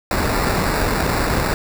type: noise with sample-and-hold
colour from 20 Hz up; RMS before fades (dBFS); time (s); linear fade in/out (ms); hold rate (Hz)
pink; -19; 0.11-1.54; 2; 3150
effects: none